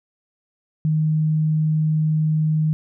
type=tone; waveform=sine; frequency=155.56 Hz; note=D#3; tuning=in tune; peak=-16 dBFS; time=0.85-2.73 s; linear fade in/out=0 ms; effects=none